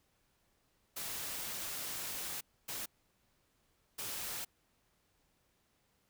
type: noise bursts at uneven times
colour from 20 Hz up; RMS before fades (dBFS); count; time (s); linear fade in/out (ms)
white; -41; 3; 0.96-2.41 / 2.68-2.86 / 3.98-4.45; 10
effects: pink hiss -75 dBFS RMS until 6.09 s